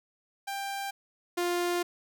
sawtooth tone pair in turn, 791 / 350.9 Hz, G5 / F4, +15 / +8 cents, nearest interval octave + major second, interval 1407 cents, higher first, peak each -29 / -23 dBFS, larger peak second, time 0.47-0.91 / 1.37-1.83 s, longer second, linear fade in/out 10 ms, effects none

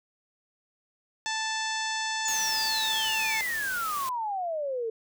harmonic tone, 880 Hz, A5, in tune, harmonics 1 / 2 / 3 / 4 / 5 / 6 / 7 / 8 / 9, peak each -33 / -33 / -39 / -37 / -40 / -39 / -39 / -44 / -45 dBFS, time 1.26-3.41 s, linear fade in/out 0 ms
sine exponential sweep, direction down, 7040 to 438.1 Hz, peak -28 dBFS, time 2.25-4.9 s, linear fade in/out 5 ms
white noise, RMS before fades -38 dBFS, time 2.28-4.09 s, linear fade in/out 0 ms
effects none

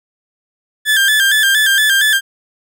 30% pulse tone with vibrato, 1661.2 Hz, G#6, in tune, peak -7 dBFS, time 0.85-2.21 s, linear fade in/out 50 ms, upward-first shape square, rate 4.3 Hz, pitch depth 74 cents each way, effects none

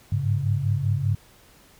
sine tone cluster, 99.4 / 104.5 / 139.4 Hz, G2 / G#2 / C#3, +25 / +11 / +10 cents, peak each -25 dBFS, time 0.12-1.15 s, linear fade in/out 5 ms, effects pink hiss -54 dBFS RMS until 1.79 s

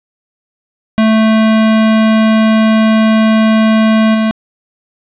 square tone with level steps, 220 Hz, A3, in tune, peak -7 / -10 dBFS, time 0.98-4.31 s, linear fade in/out 0 ms, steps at 4.14 s, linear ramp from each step 10 ms, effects resampled to 8000 Hz + 7-bit

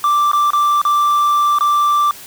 triangle tone with dropouts, 1174.7 Hz, D6, in tune, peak -9 dBFS, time 0.04-2.11 s, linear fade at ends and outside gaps 1 ms, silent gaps 0.316-0.332 / 0.505-0.533 / 0.816-0.851 / 1.586-1.608 s, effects white hiss -36 dBFS RMS until 2.26 s

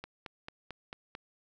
click train, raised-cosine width 0.3 ms, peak -25 dBFS, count 6, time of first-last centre 0.04-1.151 s, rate 4.5 Hz, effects none

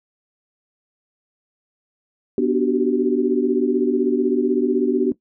sine chord, G major seventh, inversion first, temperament equal with one note detuned, 246.9 / 293.7 / 370 / 385.9 Hz, B3 / D4 / F#4 / G4, 0 / 0 / 0 / -27 cents, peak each -21 dBFS, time 2.38-5.12 s, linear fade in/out 2 ms, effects noise-tail reverb RT60 0.1 s tail -17 dB re dry

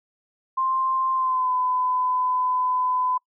sine tone with pitch glide, 1049 to 1008 Hz, C6 to B5, +4 to +35 cents, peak -20 dBFS, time 0.57-3.18 s, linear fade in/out 10 ms, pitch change -69 cents, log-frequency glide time 1.13-1.53 s, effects noise-tail reverb RT60 0.1 s tail -26 dB re dry

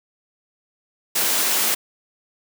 white high-pass noise, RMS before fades -20 dBFS, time 1.15-1.75 s, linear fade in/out 10 ms, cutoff 190 Hz, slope 24 dB/octave, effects none

